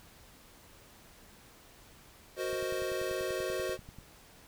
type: chord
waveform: square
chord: C half-diminished seventh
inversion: second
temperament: equal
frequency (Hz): 370 / 466.2 / 523.3 / 622.3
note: Gb4 / Bb4 / C5 / Eb5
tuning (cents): 0 / 0 / 0 / 0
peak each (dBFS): -37 / -42 / -38 / -40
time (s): 2.36-3.78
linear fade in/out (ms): 50
type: click train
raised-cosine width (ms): 5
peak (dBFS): -35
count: 16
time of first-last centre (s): 2.53-3.986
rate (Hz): 10.3
effects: pink hiss -57 dBFS RMS until 4.47 s

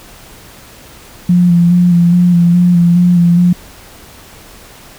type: tone with vibrato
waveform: sine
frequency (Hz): 174.61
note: F3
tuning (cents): 0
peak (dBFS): -5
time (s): 1.29-3.53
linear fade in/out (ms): 5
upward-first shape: square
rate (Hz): 2.4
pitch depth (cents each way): 24
effects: pink hiss -37 dBFS RMS until 4.98 s

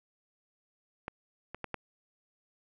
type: clicks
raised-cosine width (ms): 0.5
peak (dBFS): -21 / -25 / -21 / -19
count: 4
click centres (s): 1.081 / 1.546 / 1.643 / 1.743
effects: none

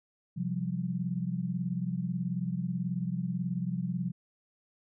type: chord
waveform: sine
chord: C suspended fourth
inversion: none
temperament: equal with one note detuned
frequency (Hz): 130.81 / 174.61 / 192.96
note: C3 / F3 / G3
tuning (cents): 0 / 0 / -27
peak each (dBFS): -36 / -32 / -36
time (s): 0.36-4.12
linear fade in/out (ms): 20
effects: none

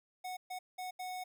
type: tone bursts at uneven times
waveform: square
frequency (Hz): 736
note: F#5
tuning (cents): -9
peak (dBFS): -40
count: 4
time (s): 0.24-0.37 / 0.5-0.59 / 0.78-0.91 / 0.99-1.24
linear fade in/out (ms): 10
effects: none

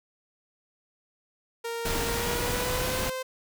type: tone with pitch glide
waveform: sawtooth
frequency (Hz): 464.2 to 518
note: A#4 to C5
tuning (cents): -7 to -17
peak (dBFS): -27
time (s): 1.64-3.23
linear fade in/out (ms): 10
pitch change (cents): +190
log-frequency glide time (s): 2.06-3.05
type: noise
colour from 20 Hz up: pink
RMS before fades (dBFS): -30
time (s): 1.85-3.1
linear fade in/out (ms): 5
effects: none

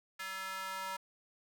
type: tone with high-pass filter sweep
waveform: square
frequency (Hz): 190.3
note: F#3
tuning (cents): +49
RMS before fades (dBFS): -41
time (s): 0.19-0.97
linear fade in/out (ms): 10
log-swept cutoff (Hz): 1600 to 1000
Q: 2.3
effects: 10-bit

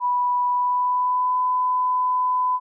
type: tone with pitch glide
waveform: sine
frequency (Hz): 984 to 1004.1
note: B5 to B5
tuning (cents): -7 to +28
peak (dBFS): -18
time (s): 0-2.6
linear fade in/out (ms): 50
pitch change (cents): +35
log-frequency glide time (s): 0.49-1.37
effects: none

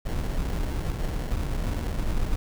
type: noise with sample-and-hold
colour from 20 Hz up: brown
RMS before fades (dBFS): -27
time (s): 0.05-2.36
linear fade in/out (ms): 10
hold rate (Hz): 1225
effects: none

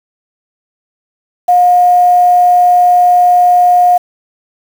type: tone with quantisation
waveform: sine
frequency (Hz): 715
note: F5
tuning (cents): +41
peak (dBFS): -4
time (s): 1.48-3.98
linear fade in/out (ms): 10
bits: 5
effects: none

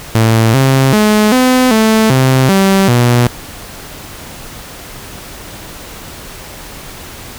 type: tone with pitch steps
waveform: sawtooth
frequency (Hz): 112.3 / 133.8 / 212.5 / 254.8 / 220 / 131 / 193.8 / 121.2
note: A2 / C3 / G#3 / C4 / A3 / C3 / G3 / B2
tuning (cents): +36 / +39 / +40 / -46 / 0 / +2 / -20 / -32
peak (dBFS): -3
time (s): 0.15-3.27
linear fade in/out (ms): 0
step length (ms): 390
effects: pink hiss -30 dBFS RMS until 7.38 s

